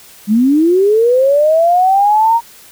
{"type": "linear sweep", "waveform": "sine", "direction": "up", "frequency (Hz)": [198.8, 941], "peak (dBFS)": -7, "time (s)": [0.27, 2.41], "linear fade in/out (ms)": 50, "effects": ["white hiss -40 dBFS RMS until 2.71 s"]}